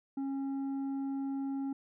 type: tone with tanh clipping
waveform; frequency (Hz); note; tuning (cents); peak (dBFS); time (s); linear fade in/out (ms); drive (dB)
triangle; 273.1; C#4; -26; -34; 0.17-1.73; 5; 10
effects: none